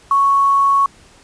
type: tone with quantisation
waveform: sine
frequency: 1108.7 Hz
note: C#6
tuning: in tune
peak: -10 dBFS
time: 0.11-0.86 s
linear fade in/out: 2 ms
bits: 6
effects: pink hiss -47 dBFS RMS until 1.23 s + resampled to 22050 Hz